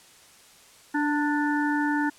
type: harmonic tone with a mistuned harmonic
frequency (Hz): 293.7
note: D4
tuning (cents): 0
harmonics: 1 / 3 / 5 / 6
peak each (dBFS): -24 / -29 / -31 / -32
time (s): 0.94-2.1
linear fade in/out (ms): 10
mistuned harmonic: 3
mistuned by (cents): +25
effects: white hiss -53 dBFS RMS until 2.18 s + low-pass 10000 Hz 12 dB/octave